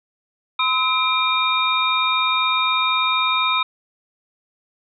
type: tone cluster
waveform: sine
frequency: 1021 / 1285 / 2384 / 3708 Hz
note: C6 / E6 / D7 / A#7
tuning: -43 / -45 / +25 / -10 cents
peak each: -22 dBFS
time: 0.59-3.63 s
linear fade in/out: 5 ms
effects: none